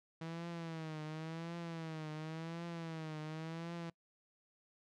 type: tone with vibrato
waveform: sawtooth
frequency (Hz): 161.9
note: E3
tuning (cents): -31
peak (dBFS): -38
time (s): 0.21-3.9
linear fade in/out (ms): 5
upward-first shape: triangle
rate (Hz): 0.92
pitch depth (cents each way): 100
effects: noise-tail reverb RT60 0.1 s tail -23 dB re dry + low-pass 5000 Hz 12 dB/octave